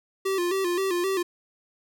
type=tone with vibrato; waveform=square; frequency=367.9 Hz; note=F#4; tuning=10 cents flat; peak=-24 dBFS; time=0.25-1.23 s; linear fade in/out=10 ms; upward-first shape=square; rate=3.8 Hz; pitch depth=83 cents each way; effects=none

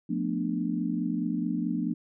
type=chord; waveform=sine; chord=B half-diminished seventh; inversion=second; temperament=just; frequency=177.8 / 222.2 / 246.9 / 296.3 Hz; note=F3 / A3 / B3 / D4; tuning=+31 / +17 / 0 / +15 cents; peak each=-32 dBFS; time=0.09-1.94 s; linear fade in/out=10 ms; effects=none

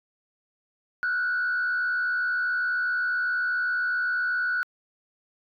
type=tone with frequency modulation; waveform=sine; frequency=1473 Hz; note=F#6; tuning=8 cents flat; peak=-22 dBFS; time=1.03-4.63 s; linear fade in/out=0 ms; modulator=72.4 Hz; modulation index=0.67; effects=tanh soft clip ceiling -20 dBFS

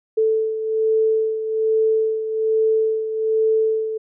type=beating tone pair; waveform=sine; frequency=440 / 441.2 Hz; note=A4 / A4; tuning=0 / +5 cents; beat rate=1.2 Hz; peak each=-17 / -24 dBFS; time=0.17-3.98 s; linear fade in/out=10 ms; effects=none

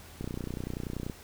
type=click train; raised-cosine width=3 ms; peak=-22 dBFS; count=28; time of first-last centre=0.21-1.098 s; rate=30.4 Hz; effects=added 80 Hz sine -53 dBFS peak until 1.23 s + pink hiss -51 dBFS RMS until 1.23 s

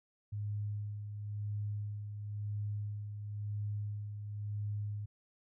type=tone with tremolo; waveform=sine; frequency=103.83 Hz; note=G#2; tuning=in tune; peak=-34 dBFS; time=0.32-5.06 s; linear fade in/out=10 ms; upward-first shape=sine; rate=0.97 Hz; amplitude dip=50%; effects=none

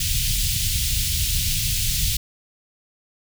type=band-stop noise; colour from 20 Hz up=pink; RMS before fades=-22 dBFS; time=0-2.17 s; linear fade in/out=5 ms; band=130 to 2900 Hz; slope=24 dB/octave; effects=none

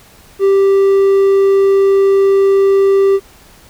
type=tone; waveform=triangle; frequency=392 Hz; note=G4; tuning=in tune; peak=-5 dBFS; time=0.39-3.2 s; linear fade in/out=50 ms; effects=pink hiss -43 dBFS RMS until 3.69 s

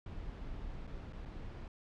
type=noise with dropouts; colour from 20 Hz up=brown; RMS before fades=-44 dBFS; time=0.06-1.68 s; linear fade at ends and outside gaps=2 ms; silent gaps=0.869-0.874 / 1.125-1.131 / 1.252-1.257 s; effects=low-pass 4000 Hz 12 dB/octave

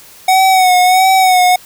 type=tone with vibrato; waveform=square; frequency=744 Hz; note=F#5; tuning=9 cents sharp; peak=-7 dBFS; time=0.28-1.56 s; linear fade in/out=5 ms; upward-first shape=sine; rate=1.5 Hz; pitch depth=45 cents each way; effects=white hiss -39 dBFS RMS until 1.65 s

